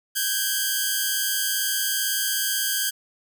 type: tone pair together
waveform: 5% pulse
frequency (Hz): 1540 / 1639.6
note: G6 / G#6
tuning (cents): -31 / -23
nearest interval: minor second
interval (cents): 108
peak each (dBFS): -14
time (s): 0.15-2.91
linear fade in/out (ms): 20
effects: none